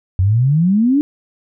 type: exponential sweep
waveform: sine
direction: up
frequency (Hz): 89 to 300.8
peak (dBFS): -10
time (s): 0.19-1.01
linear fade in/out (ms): 0
effects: none